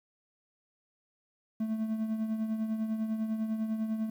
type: tone with tremolo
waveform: triangle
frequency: 220 Hz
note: A3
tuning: in tune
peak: -25 dBFS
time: 1.6-4.1 s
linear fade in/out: 5 ms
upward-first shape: triangle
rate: 10 Hz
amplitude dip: 60%
effects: 10-bit